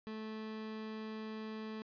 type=tone; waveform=30% pulse; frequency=218.1 Hz; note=A3; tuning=15 cents flat; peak=-39 dBFS; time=0.07-1.82 s; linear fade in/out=0 ms; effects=resampled to 11025 Hz + 12-bit

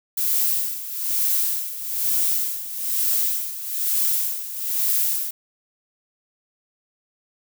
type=noise with tremolo; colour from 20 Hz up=violet; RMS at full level=-20 dBFS; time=0.17-5.31 s; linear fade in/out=5 ms; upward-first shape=sine; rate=1.1 Hz; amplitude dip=75%; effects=none

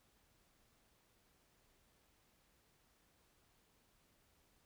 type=silence; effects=pink hiss -74 dBFS RMS until 4.65 s

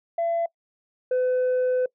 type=tone pair in turn; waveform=sine; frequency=675 / 505.7 Hz; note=E5 / B4; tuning=+41 / +41 cents; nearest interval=perfect fourth; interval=500 cents; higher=first; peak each=-20 / -17 dBFS; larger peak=second; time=0.18-0.46 / 1.11-1.86 s; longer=second; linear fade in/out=5 ms; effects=noise-tail reverb RT60 0.1 s tail -23 dB re dry + tanh soft clip ceiling -19 dBFS

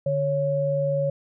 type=tone pair together; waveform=sine; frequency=146.83 / 554.4 Hz; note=D3 / C#5; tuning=0 / 0 cents; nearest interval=octave + major seventh; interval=2300 cents; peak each=-26 / -22 dBFS; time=0.06-1.1 s; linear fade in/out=5 ms; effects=none

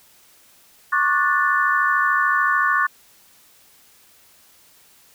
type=chord; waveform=sine; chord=D major seventh; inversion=third; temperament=just; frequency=1101.2 / 1174.7 / 1468.3 / 1762 Hz; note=C#6 / D6 / F#6 / A6; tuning=-12 / 0 / -14 / +2 cents; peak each=-21 / -23 / -21 / -21 dBFS; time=0.92-2.87 s; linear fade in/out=10 ms; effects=white hiss -53 dBFS RMS until 5.14 s

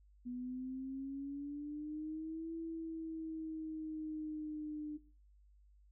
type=exponential two-way sweep; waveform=sine; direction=up then down; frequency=244.8 to 329.6 to 299.7 Hz; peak=-40 dBFS; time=0.25-4.98 s; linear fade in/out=20 ms; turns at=2.53 s; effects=noise-tail reverb RT60 0.4 s tail -19 dB re dry + added 50 Hz sine -62 dBFS peak until 5.91 s

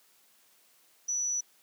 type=tone; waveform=sine; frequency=5920 Hz; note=F#8; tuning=in tune; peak=-28 dBFS; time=1.08-1.41 s; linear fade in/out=10 ms; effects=white hiss -64 dBFS RMS until 1.62 s + high-pass 200 Hz 12 dB/octave

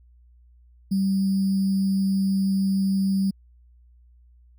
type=tone with sample-and-hold; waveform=sine; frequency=193.6 Hz; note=G3; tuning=21 cents flat; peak=-19 dBFS; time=0.91-3.31 s; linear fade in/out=10 ms; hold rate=4900 Hz; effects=added 60 Hz sine -51 dBFS peak until 4.58 s

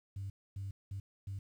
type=tone bursts at uneven times; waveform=sine; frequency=98 Hz; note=G2; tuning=in tune; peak=-37 dBFS; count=4; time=0.16-0.3 / 0.56-0.71 / 0.91-1 / 1.27-1.39 s; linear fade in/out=5 ms; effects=tanh soft clip ceiling -35 dBFS + 11-bit

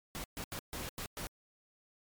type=noise bursts at uneven times; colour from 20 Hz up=pink; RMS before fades=-41 dBFS; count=6; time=0.15-0.24 / 0.37-0.44 / 0.52-0.59 / 0.73-0.89 / 0.98-1.06 / 1.17-1.27 s; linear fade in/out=0 ms; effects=MP3 96 kbps

